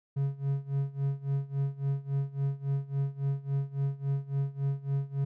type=tone with tremolo; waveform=triangle; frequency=138.59 Hz; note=C#3; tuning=in tune; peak=-23 dBFS; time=0.16-5.25 s; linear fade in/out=10 ms; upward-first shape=sine; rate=3.6 Hz; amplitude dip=90%; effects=none